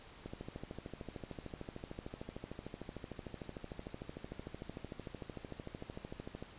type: click train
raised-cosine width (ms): 2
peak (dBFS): -30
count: 83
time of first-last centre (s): 0.26-6.425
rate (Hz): 13.3
effects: pink hiss -56 dBFS RMS until 6.58 s + resampled to 8000 Hz